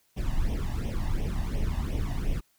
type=noise with flanger; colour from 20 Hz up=brown; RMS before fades=-28 dBFS; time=0.16-2.41 s; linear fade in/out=20 ms; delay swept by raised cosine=0.33 to 1.11 ms; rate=2.8 Hz; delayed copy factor=+0.8; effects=white hiss -68 dBFS RMS until 2.58 s